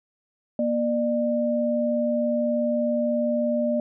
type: tone pair together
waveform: sine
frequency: 237.7 / 599 Hz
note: A#3 / D5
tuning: +34 / +34 cents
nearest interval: octave + major third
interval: 1600 cents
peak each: -24 / -23 dBFS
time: 0.59-3.8 s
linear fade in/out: 2 ms
effects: none